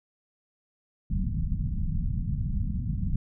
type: low-pass noise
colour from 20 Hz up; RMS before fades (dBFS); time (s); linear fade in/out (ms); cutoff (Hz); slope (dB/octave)
pink; -28; 1.1-3.16; 5; 210; 48
effects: none